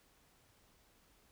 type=silence; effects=pink hiss -69 dBFS RMS until 1.31 s